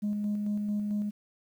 sine tone with tremolo, 207.7 Hz, G#3, in tune, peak -25 dBFS, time 0.02-1.11 s, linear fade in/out 20 ms, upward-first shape square, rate 4.5 Hz, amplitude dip 30%, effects tanh soft clip ceiling -25 dBFS + 10-bit

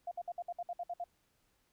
sine tone bursts, 698.5 Hz, F5, in tune, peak -36 dBFS, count 10, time 0.07-1.041 s, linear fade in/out 5 ms, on 44 ms, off 59 ms, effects pink hiss -75 dBFS RMS until 1.72 s

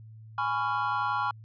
triangle chord, C# dominant seventh, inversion second, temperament just, 831.5 / 997.9 / 1108.7 / 1385.9 Hz, G#5 / B5 / C#6 / E#6, +2 / +18 / 0 / -14 cents, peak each -30 dBFS, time 0.38-1.31 s, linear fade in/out 2 ms, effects added 110 Hz sine -45 dBFS peak until 1.44 s + resampled to 11025 Hz

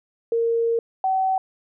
sine tone pair in turn, 462 / 760.7 Hz, A#4 / F#5, -16 / +48 cents, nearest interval major sixth, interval 864 cents, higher second, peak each -18 dBFS, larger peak neither, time 0.32-0.79 / 1.04-1.38 s, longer first, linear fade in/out 2 ms, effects none

